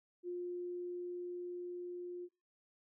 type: tone with level ramp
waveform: sine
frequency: 354.3 Hz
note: F4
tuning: 25 cents sharp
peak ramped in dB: -38 to -42 dBFS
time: 0.23-2.29 s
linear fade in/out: 50 ms
effects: noise-tail reverb RT60 0.3 s tail -25 dB re dry